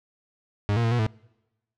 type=tone with pitch steps; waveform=40% pulse; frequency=102.6 / 117.2 / 114.4 / 120.8 / 109 Hz; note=G#2 / A#2 / A#2 / B2 / A2; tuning=-21 / +10 / -32 / -38 / -16 cents; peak=-20 dBFS; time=0.69-1.065 s; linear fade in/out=0 ms; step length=75 ms; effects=noise-tail reverb RT60 1.0 s tail -26 dB re dry + low-pass 4000 Hz 12 dB/octave